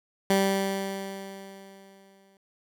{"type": "tone with exponential decay", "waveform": "15% pulse", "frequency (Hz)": 194.9, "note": "G3", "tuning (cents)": -10, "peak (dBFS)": -13, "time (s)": [0.3, 2.37], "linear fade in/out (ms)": 2, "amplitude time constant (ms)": 450, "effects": []}